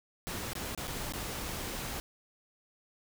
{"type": "noise with dropouts", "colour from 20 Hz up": "pink", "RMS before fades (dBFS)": -38, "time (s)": [0.27, 2], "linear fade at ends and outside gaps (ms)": 0, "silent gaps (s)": [[0.533, 0.553], [0.749, 0.776], [0.872, 0.878], [1.123, 1.136]], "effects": []}